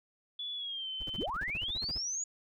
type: tone with pitch glide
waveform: sine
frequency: 3429 to 3073 Hz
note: A7 to G7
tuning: -45 to -35 cents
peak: -36 dBFS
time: 0.39-1.26 s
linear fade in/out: 5 ms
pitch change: -190 cents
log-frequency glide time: 0.55-0.89 s
type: noise bursts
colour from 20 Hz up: brown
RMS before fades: -42 dBFS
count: 15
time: 1-1.983 s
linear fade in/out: 5 ms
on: 31 ms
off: 37 ms
type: linear sweep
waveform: sine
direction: up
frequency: 138.59 to 6910 Hz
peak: -33 dBFS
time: 1.18-2.24 s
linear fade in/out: 5 ms
effects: none